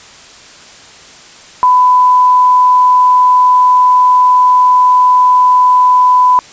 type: tone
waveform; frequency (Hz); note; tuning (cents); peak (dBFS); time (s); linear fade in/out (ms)
sine; 1000; B5; +21; -4; 1.63-6.39; 0
effects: white hiss -36 dBFS RMS until 6.52 s + resampled to 16000 Hz